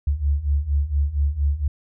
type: beating tone pair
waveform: sine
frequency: 69.3 / 73.6 Hz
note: C#2 / D2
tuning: 0 / +4 cents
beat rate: 4.3 Hz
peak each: -23 / -20 dBFS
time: 0.07-1.68 s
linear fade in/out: 5 ms
effects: none